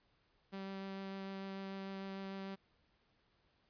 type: tone with vibrato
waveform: sawtooth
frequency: 193.9 Hz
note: G3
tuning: 19 cents flat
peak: -39 dBFS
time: 0.52-2.56 s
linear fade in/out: 20 ms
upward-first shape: triangle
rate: 6.7 Hz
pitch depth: 9 cents each way
effects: pink hiss -75 dBFS RMS until 3.69 s + resampled to 11025 Hz